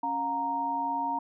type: tone cluster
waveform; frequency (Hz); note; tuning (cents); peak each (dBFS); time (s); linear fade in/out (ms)
sine; 276.6 / 714 / 931; C#4 / F5 / A#5; -4 / +38 / -2; -37 / -36 / -28; 0.03-1.19; 5
effects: none